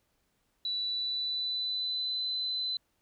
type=tone with pitch glide; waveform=sine; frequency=3951 to 4027 Hz; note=B7 to B7; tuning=0 to +33 cents; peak=-30 dBFS; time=0.65-2.77 s; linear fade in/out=2 ms; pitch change=+33 cents; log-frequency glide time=0.77-2.27 s; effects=pink hiss -75 dBFS RMS until 3.01 s